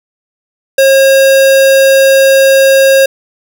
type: tone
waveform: square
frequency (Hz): 540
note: C#5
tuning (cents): -45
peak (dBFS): -4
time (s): 0.78-3.06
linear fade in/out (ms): 5
effects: none